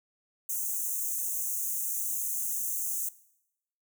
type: high-pass noise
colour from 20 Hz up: white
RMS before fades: -32 dBFS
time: 0.49-3.09 s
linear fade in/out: 5 ms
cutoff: 6100 Hz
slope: 96 dB/octave
effects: noise-tail reverb RT60 0.8 s tail -19 dB re dry